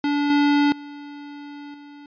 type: tone with level steps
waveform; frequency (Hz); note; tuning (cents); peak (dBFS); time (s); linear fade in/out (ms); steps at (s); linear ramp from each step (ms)
square; 289; D4; -28; -20 / -16 / -36 / -41; 0.04-2.06; 2; 0.3 / 0.72 / 1.74; 2
effects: resampled to 11025 Hz